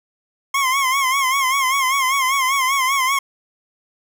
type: tone with vibrato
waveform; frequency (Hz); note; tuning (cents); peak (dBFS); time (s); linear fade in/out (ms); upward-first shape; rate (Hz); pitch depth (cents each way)
25% pulse; 1069; C6; +37; -12; 0.54-3.19; 5; sine; 5.1; 84
effects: none